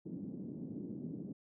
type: band-pass noise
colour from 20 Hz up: pink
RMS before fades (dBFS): -44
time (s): 0.05-1.33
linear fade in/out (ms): 10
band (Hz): 170 to 310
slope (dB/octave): 24
effects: none